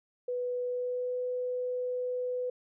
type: tone with pitch glide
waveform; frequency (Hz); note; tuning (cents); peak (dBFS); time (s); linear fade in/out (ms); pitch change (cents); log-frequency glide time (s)
sine; 493.9 to 498.8; B4 to B4; 0 to +17; -30; 0.28-2.5; 5; +17; 0.65-1.17
effects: none

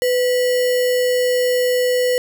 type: tone with sample-and-hold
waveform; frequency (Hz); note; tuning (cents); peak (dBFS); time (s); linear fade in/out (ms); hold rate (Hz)
sine; 499.4; B4; +19; -14; 0.02-2.18; 0; 2450
effects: none

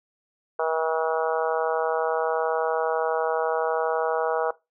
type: harmonic tone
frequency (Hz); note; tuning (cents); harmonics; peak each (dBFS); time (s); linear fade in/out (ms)
160.7; E3; -44; 3 / 4 / 5 / 6 / 7 / 8 / 9; -26 / -28 / -30 / -32 / -33 / -34 / -35; 0.59-4.51; 5
effects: noise-tail reverb RT60 0.2 s tail -18 dB re dry

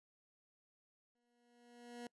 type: tone with exponential growth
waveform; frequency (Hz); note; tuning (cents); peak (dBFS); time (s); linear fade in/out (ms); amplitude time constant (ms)
20% pulse; 240; B3; -49; -40; 1.15-2.07; 2; 200
effects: noise-tail reverb RT60 0.1 s tail -25 dB re dry + resampled to 24000 Hz

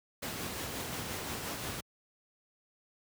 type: noise with tremolo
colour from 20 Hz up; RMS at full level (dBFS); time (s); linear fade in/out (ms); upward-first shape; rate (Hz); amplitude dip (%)
pink; -37; 0.22-1.81; 10; sine; 5.7; 25
effects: high-pass 80 Hz 12 dB/octave

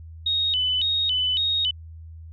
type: tone with vibrato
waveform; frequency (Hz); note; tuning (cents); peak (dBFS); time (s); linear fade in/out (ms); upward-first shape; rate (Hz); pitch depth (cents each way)
sine; 3354; G#7; +16; -20; 0.26-1.71; 5; square; 1.8; 190
effects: added 81 Hz sine -38 dBFS peak until 2.32 s

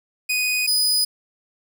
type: tone pair in turn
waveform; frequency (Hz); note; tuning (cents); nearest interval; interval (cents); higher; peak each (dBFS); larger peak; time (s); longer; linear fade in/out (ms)
sawtooth; 2489 / 4978; D#7 / D#8; 0 / 0; octave; 1200; second; -16 / -14; second; 0.29-0.67 / 0.67-1.05; neither; 10
effects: 9-bit

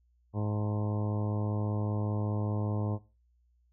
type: harmonic tone with a mistuned harmonic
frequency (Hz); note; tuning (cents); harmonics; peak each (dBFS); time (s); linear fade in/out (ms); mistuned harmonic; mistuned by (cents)
105.1; G#2; +21; 1 / 2 / 3 / 4 / 5 / 6 / 7 / 8 / 9 / 10; -30 / -36 / -40 / -42 / -44 / -46 / -47 / -48 / -49 / -50; 0.33-2.99; 50; 8; +71
effects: noise-tail reverb RT60 0.3 s tail -18 dB re dry + added 60 Hz sine -65 dBFS peak until 3.72 s

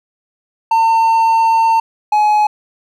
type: tone pair in turn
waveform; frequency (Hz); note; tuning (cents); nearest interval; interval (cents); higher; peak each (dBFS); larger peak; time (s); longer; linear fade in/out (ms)
triangle; 904 / 844; A5 / G#5; +47 / +28; minor second; 119; first; -7; neither; 0.71-1.8 / 2.12-2.47; first; 5
effects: none

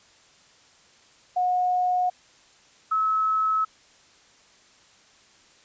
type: tone pair in turn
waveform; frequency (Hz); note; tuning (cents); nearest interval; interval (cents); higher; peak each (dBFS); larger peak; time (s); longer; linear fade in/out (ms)
sine; 726 / 1293.6; F#5 / E6; -33 / -33; minor seventh; 1000; second; -20; neither; 1.36-2.1 / 2.91-3.65; neither; 10
effects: white hiss -56 dBFS RMS until 5.64 s + resampled to 16000 Hz

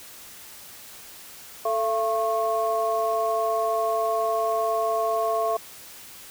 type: tone cluster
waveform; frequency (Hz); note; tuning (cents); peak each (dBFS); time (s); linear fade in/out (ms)
sine; 441.1 / 678 / 1092; A4 / E5 / C#6; +4 / +49 / -26; -28 / -23 / -27; 1.65-5.57; 5
effects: tanh soft clip ceiling -12 dBFS + white hiss -44 dBFS RMS until 6.3 s

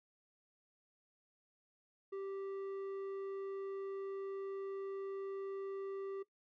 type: tone with low-pass filter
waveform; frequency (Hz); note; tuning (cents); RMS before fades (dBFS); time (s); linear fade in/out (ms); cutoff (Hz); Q
square; 390.7; G4; -6; -43; 2.12-6.23; 10; 1100; 0.59
effects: noise-tail reverb RT60 0.1 s tail -17 dB re dry

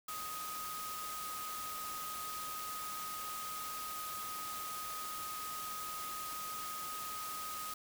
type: tone in noise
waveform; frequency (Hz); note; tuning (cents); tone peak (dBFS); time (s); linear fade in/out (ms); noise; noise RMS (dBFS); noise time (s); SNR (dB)
sine; 1252; D#6; +10; -42; 0.08-7.74; 5; white; -45; 0.08-7.74; 0
effects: none

